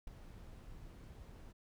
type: noise with ADSR envelope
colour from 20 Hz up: brown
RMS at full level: -42 dBFS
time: 0.07-1.53 s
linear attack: 6 ms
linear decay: 6 ms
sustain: -11 dB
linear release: 21 ms
effects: none